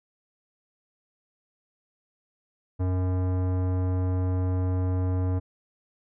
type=tone with tanh clipping; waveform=sine; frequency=92 Hz; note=F#2; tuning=9 cents flat; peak=-25 dBFS; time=2.79-5.4 s; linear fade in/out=20 ms; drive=18 dB; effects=none